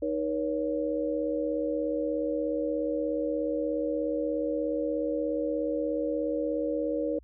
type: tone cluster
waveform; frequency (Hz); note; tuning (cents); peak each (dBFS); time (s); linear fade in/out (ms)
sine; 310.6 / 482.2 / 559; D#4 / B4 / C#5; -3 / -41 / +14; -31; 0.02-7.19; 5
effects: added 60 Hz sine -52 dBFS peak until 7.23 s